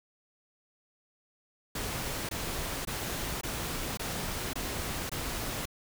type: noise bursts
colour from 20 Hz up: pink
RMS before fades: -35 dBFS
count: 7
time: 1.75-5.656 s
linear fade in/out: 5 ms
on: 540 ms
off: 21 ms
effects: none

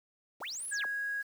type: linear two-way sweep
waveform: sine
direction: up then down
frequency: 33.91 to 11160 to 36.65 Hz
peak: -37 dBFS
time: 0.4-0.86 s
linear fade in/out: 20 ms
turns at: 0.67 s
type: tone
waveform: sine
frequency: 1653 Hz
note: G#6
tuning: 9 cents flat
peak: -32 dBFS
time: 0.71-1.23 s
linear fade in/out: 20 ms
effects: 9-bit

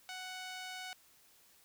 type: tone with band-pass filter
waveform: sawtooth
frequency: 742 Hz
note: F#5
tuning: 5 cents sharp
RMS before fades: -45 dBFS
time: 0.09-0.93 s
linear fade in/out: 0 ms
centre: 3500 Hz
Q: 0.62
effects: white hiss -65 dBFS RMS until 1.64 s

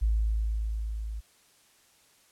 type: tone with level ramp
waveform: sine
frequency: 54.3 Hz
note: A1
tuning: 22 cents flat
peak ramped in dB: -21 to -33 dBFS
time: 0.01-1.21 s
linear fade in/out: 20 ms
effects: white hiss -62 dBFS RMS until 2.31 s + low-pass 11000 Hz 12 dB/octave

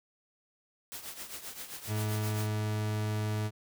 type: noise with tremolo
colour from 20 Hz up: white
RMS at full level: -40 dBFS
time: 0.92-2.47 s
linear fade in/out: 0 ms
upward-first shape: triangle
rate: 7.6 Hz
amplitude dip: 75%
type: tone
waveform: 40% pulse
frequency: 106.7 Hz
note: G#2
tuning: 47 cents sharp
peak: -29 dBFS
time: 1.87-3.51 s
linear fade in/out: 50 ms
effects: none

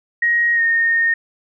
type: tone with pitch glide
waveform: sine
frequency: 1884 to 1841 Hz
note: A#6 to A#6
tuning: +18 to -22 cents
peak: -13 dBFS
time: 0.22-1.14 s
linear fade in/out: 5 ms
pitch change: -40 cents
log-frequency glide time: 0.54-0.61 s
effects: none

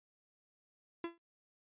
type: tone with exponential decay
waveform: 45% pulse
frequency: 338.5 Hz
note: E4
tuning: 46 cents sharp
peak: -34 dBFS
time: 1.04-1.18 s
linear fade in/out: 2 ms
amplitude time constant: 30 ms
effects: noise-tail reverb RT60 0.1 s tail -19 dB re dry + resampled to 8000 Hz

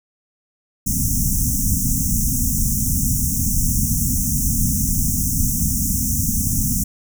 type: band-stop noise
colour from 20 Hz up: pink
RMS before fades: -19 dBFS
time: 0.86-6.84 s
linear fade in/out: 10 ms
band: 270 to 5700 Hz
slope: 96 dB/octave
effects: none

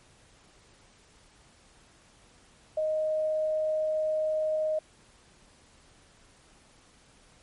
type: tone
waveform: sine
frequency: 622.3 Hz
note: D#5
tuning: in tune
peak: -25 dBFS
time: 2.77-4.79 s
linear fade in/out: 5 ms
effects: pink hiss -59 dBFS RMS until 7.42 s + MP3 48 kbps

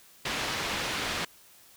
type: low-pass noise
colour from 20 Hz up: white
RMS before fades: -32 dBFS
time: 0.25-1.25 s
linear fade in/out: 5 ms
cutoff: 3500 Hz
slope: 12 dB/octave
effects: white hiss -56 dBFS RMS until 1.76 s

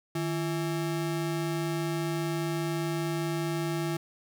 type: ring-modulated tone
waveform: square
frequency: 246.9 Hz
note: B3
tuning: in tune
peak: -26 dBFS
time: 0.15-3.97 s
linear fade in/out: 5 ms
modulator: 92.5 Hz
effects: none

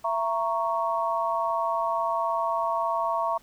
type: chord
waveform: sine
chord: A# diminished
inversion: second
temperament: equal with one note detuned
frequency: 670 / 932.3 / 1108.7 Hz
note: E5 / A#5 / C#6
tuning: +28 / 0 / 0 cents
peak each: -28 dBFS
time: 0.04-3.38 s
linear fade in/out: 10 ms
effects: pink hiss -58 dBFS RMS until 3.42 s

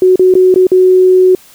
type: tone with dropouts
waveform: sine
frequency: 370 Hz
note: F#4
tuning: in tune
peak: -3 dBFS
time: 0.02-1.35 s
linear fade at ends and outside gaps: 2 ms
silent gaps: 0.158-0.194 / 0.34-0.352 / 0.542-0.559 / 0.669-0.717 s
effects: white hiss -41 dBFS RMS until 1.54 s

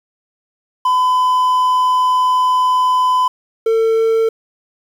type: tone pair in turn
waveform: triangle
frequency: 1009 / 449.5 Hz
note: B5 / A4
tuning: +37 / +37 cents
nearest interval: octave + major second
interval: 1400 cents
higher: first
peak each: -9 dBFS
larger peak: neither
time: 0.85-3.28 / 3.66-4.29 s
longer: first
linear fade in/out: 5 ms
effects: 7-bit

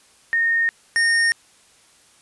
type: tone pair in turn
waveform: sine / square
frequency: 1840 / 1840 Hz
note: A#6 / A#6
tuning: -23 / -23 cents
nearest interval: unison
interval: 0 cents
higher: neither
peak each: -16 dBFS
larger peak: neither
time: 0.33-0.69 / 0.96-1.32 s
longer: neither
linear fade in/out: 0 ms
effects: white hiss -54 dBFS RMS until 2.21 s + resampled to 24000 Hz

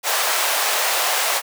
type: high-pass noise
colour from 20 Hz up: pink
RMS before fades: -20 dBFS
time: 0.03-1.42 s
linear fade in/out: 50 ms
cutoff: 590 Hz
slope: 24 dB/octave
effects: none

